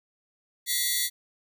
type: tone cluster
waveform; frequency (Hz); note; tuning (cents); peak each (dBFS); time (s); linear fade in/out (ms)
10% pulse; 1929 / 2077 / 3468 / 4463; B6 / C7 / A7 / C#8; -41 / -13 / -26 / +11; -22 / -25 / -22 / -22; 0.66-1.1; 50
effects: none